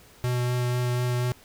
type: tone with vibrato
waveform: square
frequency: 123.47 Hz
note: B2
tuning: in tune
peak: -24 dBFS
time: 0.24-1.32 s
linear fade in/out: 0 ms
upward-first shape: sine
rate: 4.1 Hz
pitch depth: 9 cents each way
effects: pink hiss -53 dBFS RMS until 1.44 s